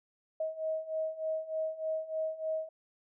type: beating tone pair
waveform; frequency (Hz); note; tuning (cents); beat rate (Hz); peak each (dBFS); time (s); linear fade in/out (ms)
sine; 632 / 635.3; D#5 / D#5; +27 / +36; 3.3; -37 / -34; 0.4-2.69; 5
effects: none